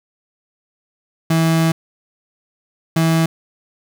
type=tone bursts at uneven times; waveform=35% pulse; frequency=163 Hz; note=E3; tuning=19 cents flat; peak=-11 dBFS; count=2; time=1.3-1.72 / 2.96-3.26 s; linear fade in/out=5 ms; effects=none